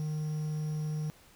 triangle tone with quantisation, 153.4 Hz, D#3, 24 cents flat, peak -29 dBFS, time 0-1.1 s, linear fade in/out 0 ms, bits 9, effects pink hiss -59 dBFS RMS until 1.35 s

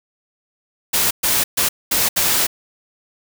white noise bursts at uneven times, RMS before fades -17 dBFS, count 5, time 0.93-1.11 / 1.23-1.44 / 1.57-1.69 / 1.91-2.09 / 2.16-2.47 s, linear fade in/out 10 ms, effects none

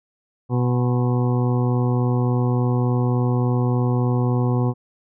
harmonic tone with a mistuned harmonic, 123.47 Hz, B2, in tune, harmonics 1 / 2 / 3 / 4 / 6 / 7 / 8 / 9, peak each -18 / -24 / -28 / -30 / -34 / -35 / -36 / -37 dBFS, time 0.49-4.74 s, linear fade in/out 50 ms, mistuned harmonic 9, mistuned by -44 cents, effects none

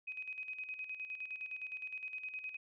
sine tone with tremolo, 2522 Hz, D#7, 23 cents sharp, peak -39 dBFS, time 0.07-2.57 s, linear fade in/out 10 ms, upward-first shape square, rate 9.7 Hz, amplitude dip 60%, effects none

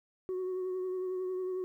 sine tone with vibrato, 370 Hz, F#4, in tune, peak -30 dBFS, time 0.29-1.64 s, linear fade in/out 0 ms, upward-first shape triangle, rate 11 Hz, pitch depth 29 cents each way, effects tanh soft clip ceiling -31 dBFS + 12-bit

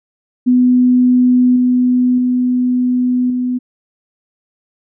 sine tone with level steps, 249.6 Hz, B3, 19 cents sharp, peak -7 / -9 / -11 / -14 dBFS, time 0.46-3.59 s, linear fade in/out 20 ms, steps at 1.56 / 2.18 / 3.3 s, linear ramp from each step 2 ms, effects none

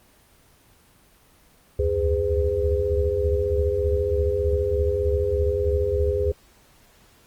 sine tone cluster, 72.3 / 75.6 / 87.2 / 411.3 / 506 Hz, D2 / D#2 / F2 / G#4 / B4, -27 / -49 / -2 / -17 / +42 cents, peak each -26 / -29 / -29 / -23 / -26 dBFS, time 1.79-6.32 s, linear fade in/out 5 ms, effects pink hiss -56 dBFS RMS until 7.26 s + Opus 24 kbps

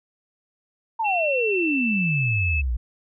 sine exponential sweep, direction down, 932.3 to 55 Hz, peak -21 dBFS, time 0.99-2.77 s, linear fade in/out 10 ms
sine tone with pitch glide, 2707 to 2607 Hz, E7 to E7, +45 to -20 cents, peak -23 dBFS, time 1.04-2.62 s, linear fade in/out 20 ms, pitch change -65 cents, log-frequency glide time 1.39-2.37 s
effects none

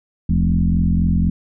sine tone with frequency modulation, 123.47 Hz, B2, in tune, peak -13 dBFS, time 0.29-1.3 s, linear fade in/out 5 ms, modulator 43.9 Hz, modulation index 2.3, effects none

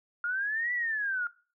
sine linear two-way sweep, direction up then down, 1401 to 1978 to 1401 Hz, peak -28 dBFS, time 0.24-1.27 s, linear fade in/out 2 ms, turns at 0.73 s, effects noise-tail reverb RT60 0.4 s tail -21 dB re dry

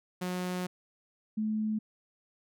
sawtooth / sine tone pair in turn, 181.2 / 215.9 Hz, F#3 / A3, -36 / -33 cents, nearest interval minor third, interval 303 cents, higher second, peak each -28 dBFS, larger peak neither, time 0.21-0.67 / 1.37-1.79 s, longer first, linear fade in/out 10 ms, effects none

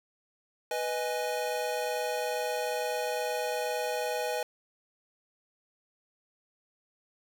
square chord, G# minor, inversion first, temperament equal, 493.9 / 622.3 / 830.6 Hz, B4 / D#5 / G#5, 0 / 0 / 0 cents, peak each -34 / -35 / -36 dBFS, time 0.71-4.43 s, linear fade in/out 2 ms, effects none

